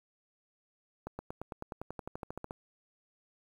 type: accelerating click train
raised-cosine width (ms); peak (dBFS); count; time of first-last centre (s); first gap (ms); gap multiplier
1; -25; 17; 1.07-2.509; 120; 0.96
effects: 9-bit